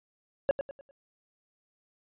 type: tone with echo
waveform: triangle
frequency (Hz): 554.4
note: C#5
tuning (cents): 0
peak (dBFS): -18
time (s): 0.49-0.51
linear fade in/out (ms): 0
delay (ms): 100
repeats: 4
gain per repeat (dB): -9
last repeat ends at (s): 0.91
effects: resampled to 8000 Hz